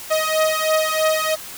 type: beating tone pair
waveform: sawtooth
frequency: 627 / 630.1 Hz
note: D#5 / D#5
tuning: +13 / +22 cents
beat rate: 3.1 Hz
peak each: -16 dBFS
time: 0.1-1.36 s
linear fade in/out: 20 ms
effects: white hiss -35 dBFS RMS until 1.57 s